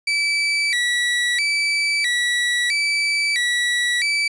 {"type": "tone with vibrato", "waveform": "30% pulse", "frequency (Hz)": 2118, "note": "C7", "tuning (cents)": 21, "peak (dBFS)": -15, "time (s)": [0.07, 4.28], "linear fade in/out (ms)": 5, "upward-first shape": "square", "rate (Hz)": 0.76, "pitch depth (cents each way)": 150, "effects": ["resampled to 22050 Hz", "8-bit"]}